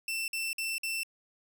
sawtooth tone bursts, 2680 Hz, E7, 28 cents sharp, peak -28 dBFS, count 4, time 0.08-1.033 s, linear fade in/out 2 ms, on 200 ms, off 51 ms, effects none

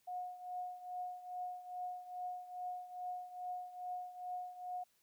sine tone with tremolo, 724 Hz, F#5, 38 cents flat, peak -38 dBFS, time 0.07-4.84 s, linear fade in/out 10 ms, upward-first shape triangle, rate 2.4 Hz, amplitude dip 80%, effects white hiss -75 dBFS RMS until 5.02 s

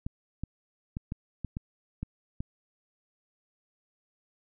clicks, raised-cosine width 5 ms, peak -21 dBFS, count 8, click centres 0.065 / 0.436 / 0.969 / 1.121 / 1.447 / 1.569 / 2.03 / 2.405 s, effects none

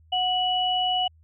sine tone pair together, 735 / 2940 Hz, F#5 / F#7, -12 / -12 cents, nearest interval 2 octaves, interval 2400 cents, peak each -24 dBFS, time 0.12-1.08 s, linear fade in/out 10 ms, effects added 80 Hz sine -53 dBFS peak until 1.23 s

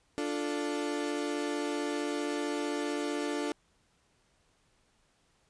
35% pulse chord, D minor, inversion none, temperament equal, 293.7 / 349.2 / 440 Hz, D4 / F4 / A4, 0 / 0 / 0 cents, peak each -32 / -36 / -35 dBFS, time 0.18-3.52 s, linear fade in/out 0 ms, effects pink hiss -70 dBFS RMS until 5.49 s + resampled to 22050 Hz

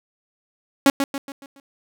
sawtooth tone with echo, 276.4 Hz, C#4, 5 cents flat, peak -7 dBFS, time 0.86-0.9 s, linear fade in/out 2 ms, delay 140 ms, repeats 5, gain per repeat -7 dB, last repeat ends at 1.6 s, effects none

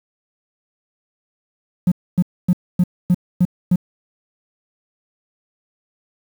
triangle tone bursts, 178.8 Hz, F3, 41 cents sharp, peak -7 dBFS, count 7, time 1.87-3.759 s, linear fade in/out 5 ms, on 47 ms, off 260 ms, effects tanh soft clip ceiling -7 dBFS + 7-bit

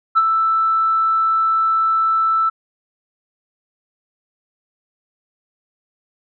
sine tone with ADSR envelope, 1322 Hz, E6, 5 cents sharp, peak -7 dBFS, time 0.15-2.5 s, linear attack 26 ms, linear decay 36 ms, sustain -6 dB, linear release 15 ms, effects tanh soft clip ceiling -6 dBFS

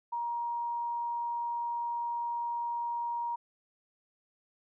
sine tone, 945 Hz, A#5, 23 cents sharp, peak -31 dBFS, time 0.12-3.36 s, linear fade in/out 10 ms, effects none

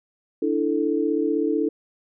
sine chord, D suspended second, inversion none, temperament equal, 293.7 / 329.6 / 440 Hz, D4 / E4 / A4, 0 / 0 / 0 cents, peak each -24 dBFS, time 0.42-1.69 s, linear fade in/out 5 ms, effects none

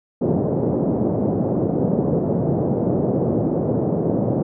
pink band-pass noise, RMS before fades -20 dBFS, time 0.21-4.43 s, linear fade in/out 10 ms, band 120 to 590 Hz, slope 24 dB/octave, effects none

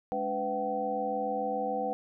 sine tone cluster, 209.1 / 288.4 / 501 / 677 / 764 Hz, G#3 / D4 / B4 / E5 / G5, +12 / -31 / +25 / +46 / -45 cents, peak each -39 / -40 / -33 / -39 / -32 dBFS, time 0.12-1.93 s, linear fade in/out 0 ms, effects none

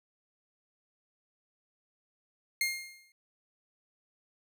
sawtooth tone with exponential decay, 2127 Hz, C7, 28 cents sharp, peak -22 dBFS, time 2.61-3.12 s, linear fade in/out 2 ms, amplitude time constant 110 ms, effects none

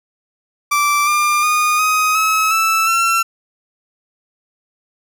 30% pulse tone with pitch steps, 1168 / 1196.7 / 1226.1 / 1256.2 / 1287 / 1318.6 / 1351 Hz, D6 / D6 / D#6 / D#6 / E6 / E6 / E6, -10 / +32 / -26 / +16 / -42 / 0 / +42 cents, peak -10 dBFS, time 0.71-3.23 s, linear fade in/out 10 ms, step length 360 ms, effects none

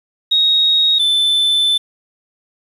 sine / triangle tone pair in turn, 3762 / 3524 Hz, A#7 / A7, +15 / +2 cents, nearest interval minor second, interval 113 cents, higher first, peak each -10 dBFS, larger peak neither, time 0.31-0.99 / 0.99-1.78 s, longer second, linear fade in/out 10 ms, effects resampled to 32000 Hz + 7-bit

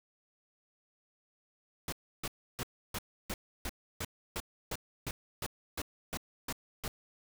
pink noise bursts, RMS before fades -37 dBFS, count 15, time 1.88-6.88 s, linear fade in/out 2 ms, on 44 ms, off 310 ms, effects none

